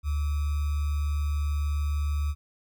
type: tone with sample-and-hold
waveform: sine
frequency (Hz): 73.4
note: D2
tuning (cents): 0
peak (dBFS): -24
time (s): 0.03-2.35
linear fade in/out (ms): 50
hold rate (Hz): 1225
effects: none